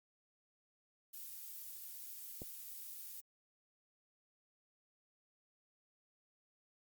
violet noise, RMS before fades -49 dBFS, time 1.13-3.21 s, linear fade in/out 10 ms
click, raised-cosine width 2 ms, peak -33 dBFS, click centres 2.419 s
effects Opus 48 kbps

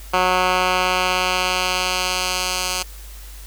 10% pulse tone with band-pass filter sweep, 183.2 Hz, F#3, 17 cents flat, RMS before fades -20 dBFS, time 0.13-2.83 s, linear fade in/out 10 ms, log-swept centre 1500 to 6100 Hz, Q 0.79, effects added 50 Hz sine -35 dBFS peak until 3.46 s + white hiss -43 dBFS RMS until 3.46 s

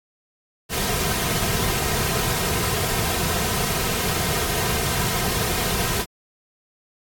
pink noise with comb filter, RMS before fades -23 dBFS, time 0.69-6.06 s, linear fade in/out 50 ms, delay 3.5 ms, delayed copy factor -0.65, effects AAC 64 kbps

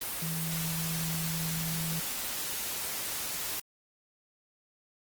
sine tone in noise, 163 Hz, E3, 19 cents flat, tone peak -33 dBFS, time 0.22-2 s, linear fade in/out 5 ms, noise white, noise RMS -35 dBFS, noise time 0.01-3.6 s, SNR -1 dB, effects Opus 24 kbps

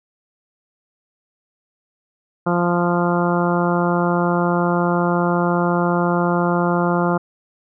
harmonic tone, 174.3 Hz, F3, 3 cents flat, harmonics 1 / 2 / 3 / 4 / 5 / 6 / 7 / 8, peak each -19 / -22 / -24 / -25 / -26 / -27 / -27 / -28 dBFS, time 2.46-7.18 s, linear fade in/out 10 ms, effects none

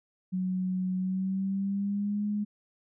sine tone with pitch glide, 185 to 207.7 Hz, F#3 to G#3, 0 to 0 cents, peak -27 dBFS, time 0.32-2.45 s, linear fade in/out 20 ms, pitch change +200 cents, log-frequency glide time 0.97-2.25 s, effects none

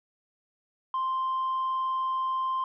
sine tone, 1046.5 Hz, C6, in tune, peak -24 dBFS, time 0.94-2.64 s, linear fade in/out 2 ms, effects tanh soft clip ceiling -24 dBFS

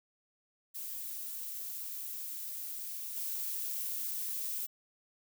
violet noise with level steps, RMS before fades -41 / -37 dBFS, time 0.74-4.67 s, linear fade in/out 20 ms, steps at 3.16 s, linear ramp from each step 2 ms, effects none

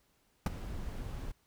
brown noise with ADSR envelope, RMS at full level -23 dBFS, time 0.46-1.32 s, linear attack 3 ms, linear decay 19 ms, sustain -17 dB, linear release 10 ms, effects pink hiss -72 dBFS RMS until 1.46 s

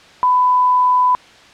sine tone, 999 Hz, B5, 20 cents sharp, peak -10 dBFS, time 0.23-1.15 s, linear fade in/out 0 ms, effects white hiss -43 dBFS RMS until 1.53 s + low-pass 4000 Hz 12 dB/octave

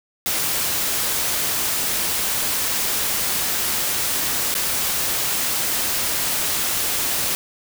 white noise with dropouts, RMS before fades -22 dBFS, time 0.26-7.35 s, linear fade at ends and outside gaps 0 ms, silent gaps 4.541-4.551 s, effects none

